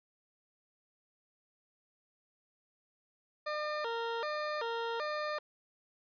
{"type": "tone with vibrato", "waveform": "20% pulse", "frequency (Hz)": 528, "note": "C5", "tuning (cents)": 16, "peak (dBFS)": -29, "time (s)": [3.46, 5.39], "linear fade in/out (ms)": 10, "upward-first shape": "square", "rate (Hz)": 1.3, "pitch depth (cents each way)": 230, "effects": ["resampled to 11025 Hz"]}